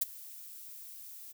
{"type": "noise with ADSR envelope", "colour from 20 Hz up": "violet", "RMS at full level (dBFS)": -26, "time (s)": [0.01, 1.33], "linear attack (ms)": 10, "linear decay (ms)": 19, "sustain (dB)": -22, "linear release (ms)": 22, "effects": []}